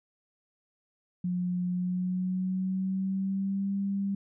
sine tone with pitch glide, 179.2 to 197.69 Hz, F3 to G3, +45 to +15 cents, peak -27 dBFS, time 1.24-4.15 s, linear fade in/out 5 ms, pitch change +170 cents, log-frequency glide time 1.69-3.74 s, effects none

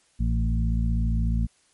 harmonic tone with a mistuned harmonic, 56.5 Hz, A1, 47 cents sharp, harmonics 1 / 2 / 3 / 4, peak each -22 / -28 / -31 / -31 dBFS, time 0.19-1.47 s, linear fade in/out 20 ms, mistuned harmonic 3, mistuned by -17 cents, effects white hiss -63 dBFS RMS until 1.73 s + MP3 48 kbps

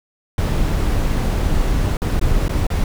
brown noise with dropouts, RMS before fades -17 dBFS, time 0.38-2.84 s, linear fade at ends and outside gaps 2 ms, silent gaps 1.97-2.018 / 2.196-2.213 / 2.482-2.493 / 2.668-2.702 s, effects none

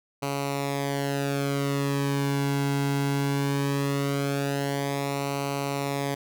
sawtooth tone with flanger, 140.1 Hz, C#3, 19 cents sharp, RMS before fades -27 dBFS, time 0.22-6.15 s, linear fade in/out 10 ms, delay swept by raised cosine 0.58 to 1.68 ms, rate 0.19 Hz, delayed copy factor -0.75, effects none

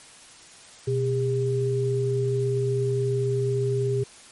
sine tone pair together, 124.5 / 402.9 Hz, B2 / G4, +14 / +48 cents, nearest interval octave + minor sixth, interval 2034 cents, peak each -24 dBFS, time 0.87-4.04 s, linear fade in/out 10 ms, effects white hiss -48 dBFS RMS until 4.31 s + MP3 48 kbps

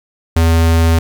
square tone, 82.41 Hz, E2, in tune, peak -9 dBFS, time 0.36-0.99 s, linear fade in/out 5 ms, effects 8-bit

